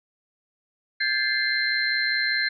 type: tone cluster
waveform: sine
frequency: 1599 / 1724 / 2088 / 4131 Hz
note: G6 / A6 / C7 / C8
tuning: +34 / -36 / -4 / -23 cents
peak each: -27 dBFS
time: 1-2.49 s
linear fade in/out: 10 ms
effects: none